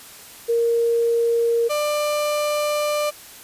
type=tone pair in turn; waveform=sine / 35% pulse; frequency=466.2 / 594.7 Hz; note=A#4 / D5; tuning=0 / +22 cents; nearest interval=major third; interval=422 cents; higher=second; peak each=-16 / -18 dBFS; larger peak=first; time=0.48-1.69 / 1.69-3.11 s; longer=second; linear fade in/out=20 ms; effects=white hiss -42 dBFS RMS until 3.43 s + resampled to 32000 Hz